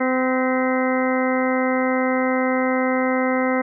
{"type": "harmonic tone with a mistuned harmonic", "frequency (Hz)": 257.5, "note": "C4", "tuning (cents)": -28, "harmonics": [1, 2, 3, 4, 5, 6, 7, 8], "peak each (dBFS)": [-21, -22, -28, -30, -29, -32, -32, -29], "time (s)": [0, 3.62], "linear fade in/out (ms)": 10, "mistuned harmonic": 7, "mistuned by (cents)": 70, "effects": []}